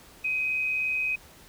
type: tone pair together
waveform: sine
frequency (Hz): 2374 / 2517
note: D7 / D#7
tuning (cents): +18 / +19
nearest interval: minor second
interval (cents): 101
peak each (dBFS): -37 / -25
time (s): 0.24-1.16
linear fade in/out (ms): 10
effects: pink hiss -52 dBFS RMS until 1.48 s

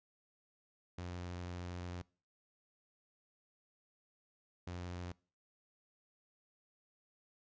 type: tone bursts at uneven times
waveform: sawtooth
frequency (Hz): 88.7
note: F2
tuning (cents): +27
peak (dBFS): -38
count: 2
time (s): 0.98-2.02 / 4.67-5.12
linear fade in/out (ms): 5
effects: noise-tail reverb RT60 0.4 s tail -24 dB re dry + resampled to 16000 Hz

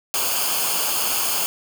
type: noise with comb filter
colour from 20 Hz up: white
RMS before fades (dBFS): -22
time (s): 0.14-1.46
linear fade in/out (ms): 0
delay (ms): 0.52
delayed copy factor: -0.7
effects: none

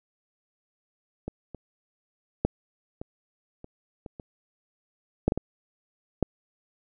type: clicks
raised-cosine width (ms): 2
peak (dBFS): -19 / -25 / -8 / -22 / -28 / -25 / -26 / -7 / -10 / -15 / -8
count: 11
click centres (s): 1.28 / 1.547 / 2.45 / 3.015 / 3.644 / 4.062 / 4.198 / 5.28 / 5.321 / 5.376 / 6.227
effects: none

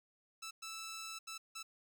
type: tone bursts at uneven times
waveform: 10% pulse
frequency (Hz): 1318.5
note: E6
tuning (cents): 0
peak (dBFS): -36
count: 4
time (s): 0.42-0.51 / 0.62-1.19 / 1.27-1.38 / 1.55-1.63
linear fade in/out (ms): 10
effects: none

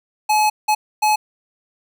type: tone bursts at uneven times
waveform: square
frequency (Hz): 852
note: G#5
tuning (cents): +44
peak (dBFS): -14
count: 3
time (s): 0.29-0.5 / 0.68-0.75 / 1.02-1.16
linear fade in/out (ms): 10
effects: none

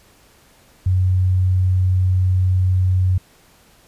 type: tone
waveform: sine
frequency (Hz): 92.4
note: F#2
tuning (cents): -2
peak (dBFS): -13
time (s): 0.86-3.18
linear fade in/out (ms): 5
effects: pink hiss -52 dBFS RMS until 3.87 s + resampled to 32000 Hz

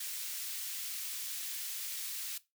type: high-pass noise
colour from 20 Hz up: white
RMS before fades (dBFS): -40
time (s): 0-2.38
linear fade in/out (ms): 5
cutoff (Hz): 2300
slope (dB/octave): 12
effects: noise-tail reverb RT60 0.2 s tail -17 dB re dry

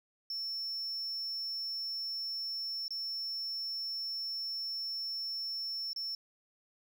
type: tone with dropouts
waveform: triangle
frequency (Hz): 5400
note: E8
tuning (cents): +41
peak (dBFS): -34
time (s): 0.3-6.15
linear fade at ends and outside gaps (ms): 2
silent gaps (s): 2.881-2.906 / 5.932-5.961
effects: none

